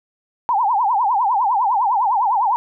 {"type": "tone with vibrato", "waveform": "sine", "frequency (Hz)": 890, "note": "A5", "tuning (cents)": 20, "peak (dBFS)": -14, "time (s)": [0.49, 2.56], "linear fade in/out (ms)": 0, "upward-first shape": "triangle", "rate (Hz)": 9.9, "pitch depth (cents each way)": 270, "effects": []}